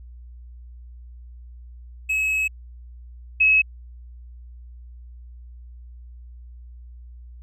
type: tone pair in turn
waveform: triangle / sine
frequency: 2571 / 2571 Hz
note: E7 / E7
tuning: -44 / -44 cents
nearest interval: unison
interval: 0 cents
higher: neither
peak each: -18 / -13 dBFS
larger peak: second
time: 2.09-2.48 / 3.4-3.62 s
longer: first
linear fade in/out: 10 ms
effects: added 60 Hz sine -39 dBFS peak until 7.42 s